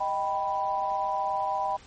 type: chord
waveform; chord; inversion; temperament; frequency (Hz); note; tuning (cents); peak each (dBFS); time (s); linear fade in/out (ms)
sine; Eb augmented; none; equal; 622.3 / 784 / 987.8; Eb5 / G5 / B5; 0 / 0 / 0; -34 / -28 / -29; 0-1.77; 10
effects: pink hiss -52 dBFS RMS until 1.86 s + MP3 32 kbps